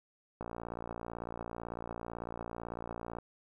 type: click train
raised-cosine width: 1 ms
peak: -26 dBFS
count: 162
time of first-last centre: 0.41-3.186 s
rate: 58 Hz
effects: 11-bit